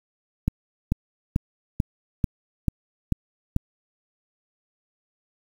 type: click train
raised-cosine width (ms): 5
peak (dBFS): -8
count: 8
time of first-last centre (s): 0.48-3.564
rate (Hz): 2.27
effects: 7-bit